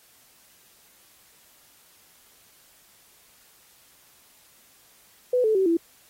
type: tone with pitch steps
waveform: sine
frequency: 498.3 / 436.3 / 382 / 334.5 Hz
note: B4 / A4 / G4 / E4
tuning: +15 / -15 / -45 / +25 cents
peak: -18 dBFS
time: 5.33-5.77 s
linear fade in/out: 5 ms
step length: 110 ms
effects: white hiss -57 dBFS RMS until 6.09 s + AAC 48 kbps